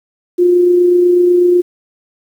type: tone with amplitude modulation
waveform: sine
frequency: 354.6 Hz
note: F4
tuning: 26 cents sharp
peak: -5 dBFS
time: 0.38-1.62 s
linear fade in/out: 20 ms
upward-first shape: sine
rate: 28.1 Hz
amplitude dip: 30%
effects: 7-bit